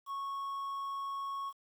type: tone with quantisation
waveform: triangle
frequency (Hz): 1103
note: C#6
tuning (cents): -9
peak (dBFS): -34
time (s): 0.06-1.53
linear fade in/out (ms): 50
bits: 10
effects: none